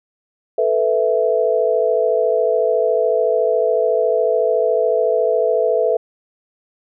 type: chord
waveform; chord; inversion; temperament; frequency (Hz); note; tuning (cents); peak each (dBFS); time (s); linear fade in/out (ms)
sine; A suspended second; none; equal; 440 / 493.9 / 659.3; A4 / B4 / E5; 0 / 0 / 0; -18; 0.58-5.97; 5
effects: none